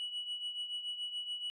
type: tone with tremolo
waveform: sine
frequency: 2937 Hz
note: F#7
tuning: 13 cents flat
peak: -32 dBFS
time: 0-1.5 s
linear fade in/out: 0 ms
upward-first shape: triangle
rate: 7 Hz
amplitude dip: 75%
effects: tanh soft clip ceiling -34 dBFS